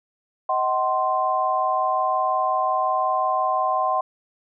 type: chord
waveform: sine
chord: C diminished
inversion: first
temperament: just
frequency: 627.9 / 753.5 / 1046.5 Hz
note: Eb5 / Gb5 / C6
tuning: +16 / +31 / 0 cents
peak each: -26 / -23 / -22 dBFS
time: 0.49-4.01 s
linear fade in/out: 5 ms
effects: none